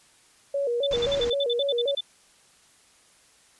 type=tone with vibrato; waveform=sine; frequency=517 Hz; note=C5; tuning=21 cents flat; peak=-23 dBFS; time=0.54-1.95 s; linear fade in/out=5 ms; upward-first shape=square; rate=3.8 Hz; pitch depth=140 cents each way
type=tone bursts; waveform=sine; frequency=3520 Hz; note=A7; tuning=in tune; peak=-25 dBFS; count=13; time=0.83-2.008 s; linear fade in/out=5 ms; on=38 ms; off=57 ms
type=low-pass noise; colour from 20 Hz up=pink; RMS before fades=-36 dBFS; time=0.91-1.3 s; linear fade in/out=2 ms; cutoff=7100 Hz; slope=48 dB/octave
effects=white hiss -58 dBFS RMS until 3.59 s + resampled to 24000 Hz